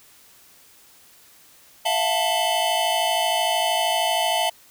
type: tone cluster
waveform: square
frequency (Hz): 662 / 715 / 880 / 3028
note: E5 / F5 / A5 / F#7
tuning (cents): +7 / +41 / 0 / +39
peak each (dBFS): -26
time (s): 1.85-4.5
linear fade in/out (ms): 10
effects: white hiss -52 dBFS RMS until 4.7 s